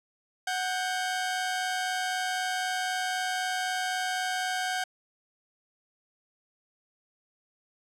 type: tone pair together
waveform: sawtooth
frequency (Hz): 740 / 1583.9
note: F#5 / G6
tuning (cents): 0 / +17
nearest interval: octave + minor second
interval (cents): 1317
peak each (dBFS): -26 / -29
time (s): 0.47-4.84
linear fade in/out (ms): 5
effects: low-pass 10000 Hz 12 dB/octave